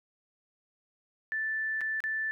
sine tone with dropouts, 1760 Hz, A6, in tune, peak -29 dBFS, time 1.32-2.31 s, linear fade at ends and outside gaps 0 ms, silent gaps 1.808-1.814 / 2.004-2.039 s, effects none

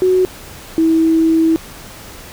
sine tone pair in turn, 370 / 324.2 Hz, F#4 / E4, 0 / -29 cents, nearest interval major second, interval 229 cents, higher first, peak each -9 dBFS, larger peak neither, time 0.02-0.25 / 0.78-1.56 s, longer second, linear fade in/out 0 ms, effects pink hiss -35 dBFS RMS until 2.32 s

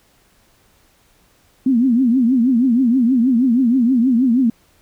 sine tone with vibrato, 246.9 Hz, B3, in tune, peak -11 dBFS, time 1.66-4.5 s, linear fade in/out 5 ms, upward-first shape triangle, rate 6.3 Hz, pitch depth 190 cents each way, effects pink hiss -56 dBFS RMS until 4.81 s

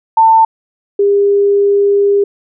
sine tone pair in turn, 895 / 402.8 Hz, A5 / G4, +29 / +47 cents, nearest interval octave + major second, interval 1382 cents, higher first, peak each -4 / -7 dBFS, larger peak first, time 0.17-0.45 / 0.99-2.24 s, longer second, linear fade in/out 5 ms, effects none

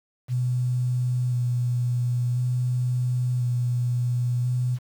sine tone with vibrato, 123.47 Hz, B2, in tune, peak -21 dBFS, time 0.28-4.79 s, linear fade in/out 50 ms, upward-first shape square, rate 0.48 Hz, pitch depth 16 cents each way, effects 8-bit

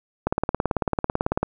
click train, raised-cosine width 1 ms, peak -7 dBFS, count 22, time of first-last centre 0.27-1.43 s, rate 18.1 Hz, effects none

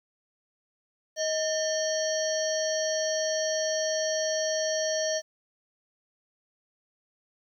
harmonic tone with a mistuned harmonic, 630 Hz, D#5, 21 cents sharp, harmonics 1 / 3 / 5 / 7 / 9 / 10, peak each -27 / -36 / -40 / -37 / -33 / -41 dBFS, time 1.16-5.22 s, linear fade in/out 50 ms, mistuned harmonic 3, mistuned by -83 cents, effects 10-bit

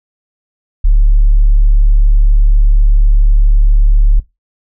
sine tone, 36.08 Hz, D1, 30 cents flat, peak -3 dBFS, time 0.84-4.2 s, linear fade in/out 10 ms, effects noise-tail reverb RT60 0.2 s tail -19 dB re dry + tanh soft clip ceiling -1 dBFS

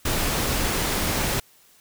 pink noise, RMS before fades -24 dBFS, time 0.05-1.4 s, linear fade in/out 5 ms, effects white hiss -56 dBFS RMS until 1.8 s

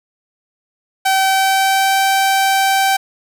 sawtooth tone with pitch glide, 769 to 776.1 Hz, G5 to G5, -33 to -18 cents, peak -8 dBFS, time 1.05-2.97 s, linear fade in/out 10 ms, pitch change +15 cents, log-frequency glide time 1.22-2 s, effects none

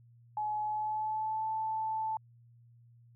sine tone with pitch glide, 849 to 877.4 Hz, G#5 to A5, +38 to -5 cents, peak -31 dBFS, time 0.37-2.17 s, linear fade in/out 2 ms, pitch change +57 cents, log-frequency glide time 0.62-1.48 s, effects added 118 Hz sine -57 dBFS peak until 3.15 s

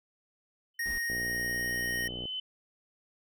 sine tone with exponential growth, 3035 Hz, F#7, 43 cents sharp, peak -32 dBFS, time 0.74-2.4 s, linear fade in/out 5 ms, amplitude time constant 360 ms
square tone, 1864.7 Hz, A#6, in tune, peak -31 dBFS, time 0.79-2.08 s, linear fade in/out 5 ms
brown noise, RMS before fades -42 dBFS, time 0.86-0.98 s, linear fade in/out 0 ms
click train, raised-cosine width 2 ms, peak -28 dBFS, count 71, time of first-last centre 1.1-2.255 s, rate 60.6 Hz
effects none

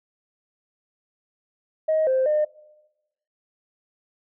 sine tone with pitch steps, 629 / 522 / 606 Hz, D#5 / C5 / D#5, +19 / -4 / -46 cents, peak -17 dBFS, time 1.88-2.45 s, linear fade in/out 10 ms, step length 190 ms, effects noise-tail reverb RT60 1.0 s tail -22 dB re dry + tanh soft clip ceiling -14 dBFS

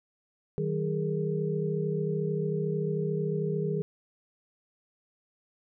sine tone cluster, 156.7 / 190.2 / 411.6 / 460.5 Hz, D#3 / F#3 / G#4 / A#4, +13 / +48 / -16 / -21 cents, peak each -30 / -35 / -31 / -37 dBFS, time 0.58-3.82 s, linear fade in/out 0 ms, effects none

